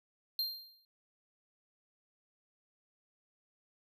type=tone with exponential decay; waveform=square; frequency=4186 Hz; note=C8; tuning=in tune; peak=-30 dBFS; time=0.39-0.85 s; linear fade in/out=1 ms; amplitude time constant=98 ms; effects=none